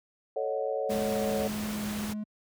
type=chord; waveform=sine; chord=D# half-diminished seventh; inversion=second; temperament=equal; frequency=440 / 554.4 / 622.3 / 740 Hz; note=A4 / C#5 / D#5 / F#5; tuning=0 / 0 / 0 / 0 cents; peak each=-33 / -31 / -36 / -37 dBFS; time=0.36-1.48 s; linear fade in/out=5 ms
type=tone with vibrato; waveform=triangle; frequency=210.7 Hz; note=G#3; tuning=25 cents sharp; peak=-30 dBFS; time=0.89-2.24 s; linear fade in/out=10 ms; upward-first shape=sine; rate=1.7 Hz; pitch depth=9 cents each way
type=noise; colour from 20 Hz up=pink; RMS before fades=-38 dBFS; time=0.89-2.14 s; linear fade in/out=20 ms
effects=high-pass 60 Hz 12 dB/octave